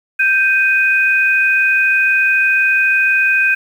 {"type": "tone pair together", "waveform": "sine", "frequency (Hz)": [1567, 2493], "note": ["G6", "D#7"], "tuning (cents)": [-1, 3], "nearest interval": "minor sixth", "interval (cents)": 804, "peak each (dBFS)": -13, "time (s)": [0.19, 3.55], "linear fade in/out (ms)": 10, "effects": ["7-bit"]}